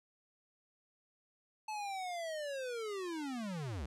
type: linear sweep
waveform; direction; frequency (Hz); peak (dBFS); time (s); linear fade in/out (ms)
square; down; 872 to 58.1; -39; 1.68-3.86; 5
effects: low-pass 9000 Hz 12 dB/octave